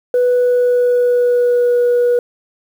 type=tone with pitch glide; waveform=sine; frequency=493.9 to 485.1 Hz; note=B4 to B4; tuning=0 to -31 cents; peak=-8 dBFS; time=0.14-2.19 s; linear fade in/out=2 ms; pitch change=-31 cents; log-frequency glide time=0.28-1.77 s; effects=tanh soft clip ceiling -8 dBFS + 7-bit